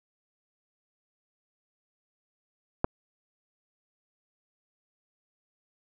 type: clicks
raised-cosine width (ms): 1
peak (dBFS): -9 / -28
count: 2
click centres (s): 2.844 / 2.847
effects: none